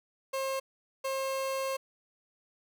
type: tone bursts at uneven times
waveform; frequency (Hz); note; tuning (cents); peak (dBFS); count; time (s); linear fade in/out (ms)
30% pulse; 535; C5; +38; -28; 2; 0.33-0.6 / 1.04-1.77; 10
effects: none